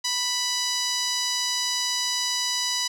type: tone with band-pass filter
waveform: sawtooth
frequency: 987.8 Hz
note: B5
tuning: in tune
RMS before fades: -26 dBFS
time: 0.04-2.88 s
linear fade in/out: 10 ms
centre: 5200 Hz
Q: 2.3
effects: none